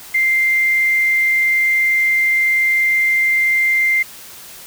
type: tone with quantisation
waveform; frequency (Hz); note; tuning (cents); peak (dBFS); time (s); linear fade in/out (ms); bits
sine; 2093; C7; 0; -12; 0.14-4.03; 10; 6
effects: white hiss -37 dBFS RMS until 4.66 s